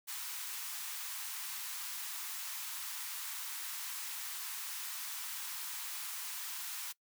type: high-pass noise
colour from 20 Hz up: white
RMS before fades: -42 dBFS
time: 0.07-6.93 s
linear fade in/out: 20 ms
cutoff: 850 Hz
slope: 48 dB/octave
effects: noise-tail reverb RT60 0.1 s tail -21 dB re dry